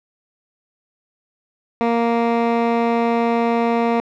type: tone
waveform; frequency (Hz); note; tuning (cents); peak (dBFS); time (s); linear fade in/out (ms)
15% pulse; 233.1; A#3; 0; -9; 1.81-4; 0
effects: low-pass 2000 Hz 12 dB/octave